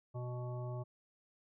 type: harmonic tone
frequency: 123.47 Hz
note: B2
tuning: in tune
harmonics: 1 / 3 / 5 / 7 / 9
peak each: -39 / -49 / -48 / -54 / -55 dBFS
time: 0.14-0.84 s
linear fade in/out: 20 ms
effects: none